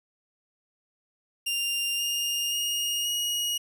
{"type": "tone with pitch steps", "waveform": "sawtooth", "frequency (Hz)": [2794, 2825, 2856, 2888], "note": ["F7", "F7", "F7", "F#7"], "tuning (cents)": [0, 19, 38, -43], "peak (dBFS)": -23, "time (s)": [1.46, 3.58], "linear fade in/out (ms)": 10, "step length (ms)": 530, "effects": []}